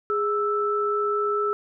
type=tone pair together; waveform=sine; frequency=413.9 / 1318.5 Hz; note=G#4 / E6; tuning=-6 / 0 cents; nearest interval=octave + minor sixth; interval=2006 cents; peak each=-24 dBFS; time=0.1-1.53 s; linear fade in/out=0 ms; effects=none